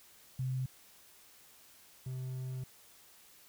sine / triangle tone pair in turn, 129.6 / 128.91 Hz, C3 / C3, -16 / -25 cents, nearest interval unison, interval 9 cents, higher first, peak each -32 / -35 dBFS, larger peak first, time 0.39-0.66 / 2.06-2.64 s, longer second, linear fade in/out 5 ms, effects white hiss -60 dBFS RMS until 3.48 s

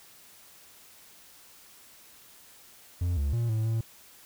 triangle tone with pitch steps, 87.7 / 70.9 / 117.2 / 110.3 / 112.7 Hz, F2 / C#2 / A#2 / A2 / A2, +8 / +40 / +10 / +5 / +42 cents, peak -23 dBFS, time 3.01-3.81 s, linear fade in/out 5 ms, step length 160 ms, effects white hiss -54 dBFS RMS until 4.25 s

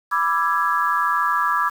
sine chord, E dominant seventh, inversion second, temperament equal with one note detuned, 987.8 / 1174.7 / 1336.1 / 1661.2 Hz, B5 / D6 / E6 / G#6, 0 / 0 / +23 / 0 cents, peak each -24 / -20 / -25 / -24 dBFS, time 0.11-1.7 s, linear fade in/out 20 ms, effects 7-bit

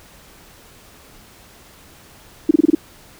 sine tone bursts, 313.1 Hz, D#4, 11 cents sharp, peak -7 dBFS, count 6, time 2.49-2.75 s, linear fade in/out 5 ms, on 20 ms, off 28 ms, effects pink hiss -46 dBFS RMS until 3.19 s

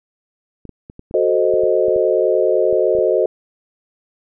clicks, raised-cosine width 3 ms, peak -22 dBFS, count 12, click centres 0.653 / 0.693 / 0.899 / 0.994 / 1.111 / 1.539 / 1.636 / 1.883 / 1.962 / 2.728 / 2.951 / 2.987 s
sine chord, F# diminished seventh, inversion none, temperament equal, 370 / 440 / 523.3 / 622.3 Hz, F#4 / A4 / C5 / Eb5, 0 / 0 / 0 / 0 cents, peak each -18 dBFS, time 1.14-3.26 s, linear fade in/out 2 ms
effects none

